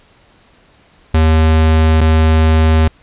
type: tone pair in turn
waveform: square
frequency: 79.4 / 79.4 Hz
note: D#2 / D#2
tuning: +36 / +36 cents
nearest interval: unison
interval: 0 cents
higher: neither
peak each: -8 dBFS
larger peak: neither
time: 1.14-2.01 / 2.01-2.88 s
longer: neither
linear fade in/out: 5 ms
effects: pink hiss -49 dBFS RMS until 3.02 s + resampled to 8000 Hz